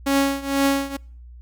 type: tone with tremolo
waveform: sawtooth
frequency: 276.1 Hz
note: C#4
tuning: 7 cents flat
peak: -11 dBFS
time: 0.06-0.97 s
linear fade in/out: 10 ms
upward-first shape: triangle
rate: 2.1 Hz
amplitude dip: 90%
effects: noise-tail reverb RT60 0.5 s tail -25 dB re dry + added 60 Hz sine -39 dBFS peak until 1.41 s